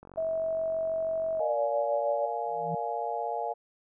click train, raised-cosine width 1 ms, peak -34 dBFS, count 64, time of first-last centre 0.03-1.394 s, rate 46.2 Hz
sine tone with pitch glide, 647 to 576.4 Hz, E5 to D5, -32 to -33 cents, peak -27 dBFS, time 0.17-2.26 s, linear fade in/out 10 ms, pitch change -201 cents, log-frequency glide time 1.35-1.58 s
sine chord, Bb dominant seventh, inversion none, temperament just, 466.2 / 582.7 / 699.2 / 839.1 Hz, Bb4 / D5 / F5 / Ab5, 0 / -14 / +2 / +18 cents, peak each -36 / -38 / -33 / -34 dBFS, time 1.39-3.54 s, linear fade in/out 20 ms
sine tone with exponential growth, 164.81 Hz, E3, in tune, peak -30 dBFS, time 2.45-2.75 s, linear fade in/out 5 ms, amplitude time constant 64 ms
effects none

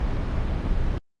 brown noise, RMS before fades -24 dBFS, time 0-0.98 s, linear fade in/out 0 ms, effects low-pass 4000 Hz 12 dB/octave + Opus 32 kbps

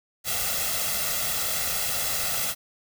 white noise with comb filter, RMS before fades -27 dBFS, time 0.24-2.55 s, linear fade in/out 50 ms, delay 1.5 ms, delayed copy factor +0.7, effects none

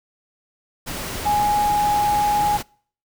sine tone in noise, 830.6 Hz, G#5, in tune, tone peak -16 dBFS, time 1.25-2.58 s, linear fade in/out 20 ms, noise pink, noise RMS -29 dBFS, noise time 0.86-2.63 s, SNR +10 dB, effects noise-tail reverb RT60 0.5 s tail -26 dB re dry

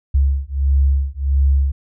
sine beating tone pair, 68.1 / 69.6 Hz, C#2 / C#2, -30 / +8 cents, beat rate 1.5 Hz, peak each -16 dBFS, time 0.14-1.72 s, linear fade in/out 10 ms, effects none

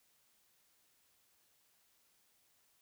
silence, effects white hiss -73 dBFS RMS until 2.81 s

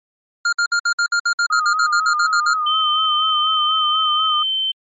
square tone bursts, 1404 Hz, F6, 9 cents sharp, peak -15 dBFS, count 16, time 0.45-2.537 s, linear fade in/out 5 ms, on 77 ms, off 57 ms
sine tone with vibrato, 1244.5 Hz, D#6, in tune, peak -17 dBFS, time 1.5-4.43 s, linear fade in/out 5 ms, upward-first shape sine, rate 4.1 Hz, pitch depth 50 cents each way
sine tone, 3090 Hz, G7, 26 cents flat, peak -17 dBFS, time 2.66-4.72 s, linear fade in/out 10 ms
effects MP3 32 kbps

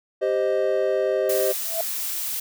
triangle chord, C minor, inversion second, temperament equal, 392 / 523.3 / 622.3 Hz, G4 / C5 / Eb5, 0 / 0 / 0 cents, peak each -22 dBFS, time 0.21-1.53 s, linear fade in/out 20 ms
blue noise, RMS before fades -28 dBFS, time 1.29-2.4 s, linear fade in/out 5 ms
sine tone with exponential growth, 659.3 Hz, E5, in tune, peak -20 dBFS, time 1.6-1.81 s, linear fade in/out 2 ms, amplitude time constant 44 ms
effects none

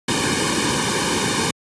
pink noise with comb filter, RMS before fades -20 dBFS, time 0.08-1.51 s, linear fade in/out 5 ms, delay 1.5 ms, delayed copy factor -1, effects high-pass 100 Hz 12 dB/octave + resampled to 22050 Hz

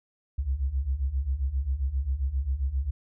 sine beating tone pair, 63 / 70.5 Hz, B1 / C#2, +35 / +30 cents, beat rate 7.5 Hz, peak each -29 / -26 dBFS, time 0.38-2.91 s, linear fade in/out 10 ms, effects tanh soft clip ceiling -18 dBFS

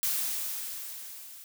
blue noise with level ramp, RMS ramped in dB -28 to -48 dBFS, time 0.03-1.44 s, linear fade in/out 0 ms, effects none

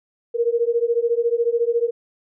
sine beating tone pair, 462.8 / 476.8 Hz, A#4 / A#4, -13 / +39 cents, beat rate 14 Hz, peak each -20 dBFS, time 0.34-1.91 s, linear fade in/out 20 ms, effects none

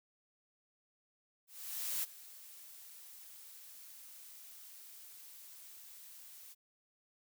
blue noise with ADSR envelope, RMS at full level -36 dBFS, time 1.47-6.55 s, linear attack 560 ms, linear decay 24 ms, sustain -18 dB, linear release 31 ms, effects none

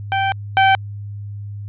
sawtooth tone pair in turn, 779 / 773.6 Hz, G5 / G5, -11 / -23 cents, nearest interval unison, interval 12 cents, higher first, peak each -12 / -6 dBFS, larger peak second, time 0.12-0.32 / 0.57-0.75 s, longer first, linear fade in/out 0 ms, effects added 102 Hz sine -27 dBFS peak until 1.68 s + resampled to 8000 Hz

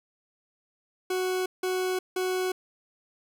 40% pulse tone bursts, 370 Hz, F#4, in tune, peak -25 dBFS, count 3, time 1.1-2.52 s, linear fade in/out 5 ms, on 360 ms, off 170 ms, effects none

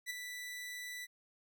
sawtooth tone with ADSR envelope, 1975.5 Hz, B6, in tune, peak -32 dBFS, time 0.06-1.07 s, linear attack 41 ms, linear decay 13 ms, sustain -7 dB, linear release 31 ms, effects none

